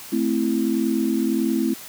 sine chord, A minor, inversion none, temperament equal with one note detuned, 220 / 261.6 / 331 Hz, A3 / C4 / E4, 0 / 0 / +7 cents, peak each -23 dBFS, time 0.12-1.74 s, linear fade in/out 10 ms, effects white hiss -39 dBFS RMS until 1.88 s + high-pass 80 Hz 12 dB/octave

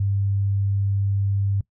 sine tone, 99.2 Hz, G2, 21 cents sharp, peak -19 dBFS, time 0-1.61 s, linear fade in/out 5 ms, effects noise-tail reverb RT60 0.1 s tail -20 dB re dry

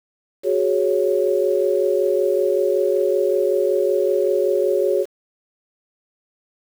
sine chord, F# suspended second, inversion none, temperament equal, 370 / 415.3 / 554.4 Hz, F#4 / G#4 / C#5, 0 / 0 / 0 cents, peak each -20 dBFS, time 0.43-5.06 s, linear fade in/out 50 ms, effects 7-bit

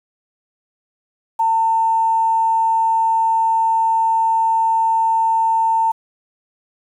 sine tone with quantisation, 900 Hz, A5, 39 cents sharp, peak -13 dBFS, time 1.39-5.92 s, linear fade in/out 10 ms, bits 7, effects none

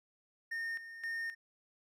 triangle tone with tremolo, 1830 Hz, A#6, 32 cents flat, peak -34 dBFS, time 0.51-1.35 s, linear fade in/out 10 ms, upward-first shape square, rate 1.9 Hz, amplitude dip 70%, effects none

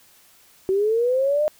sine linear sweep, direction up, 373.5 to 616 Hz, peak -17 dBFS, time 0.69-1.48 s, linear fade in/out 0 ms, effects white hiss -54 dBFS RMS until 1.59 s

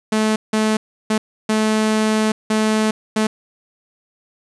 sawtooth tone bursts at uneven times, 216.8 Hz, A3, 25 cents flat, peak -11 dBFS, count 6, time 0.12-0.36 / 0.53-0.77 / 1.1-1.18 / 1.49-2.32 / 2.5-2.91 / 3.16-3.27 s, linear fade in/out 5 ms, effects resampled to 24000 Hz + 7-bit

